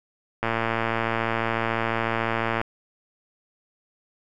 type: click train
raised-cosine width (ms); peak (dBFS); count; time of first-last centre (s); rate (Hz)
0.5; -9; 250; 0.43-2.614; 114
effects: none